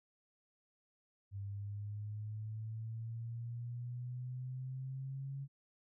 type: exponential sweep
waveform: sine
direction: up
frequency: 98.8 to 138.59 Hz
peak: -40 dBFS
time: 1.31-5.48 s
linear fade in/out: 50 ms
effects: none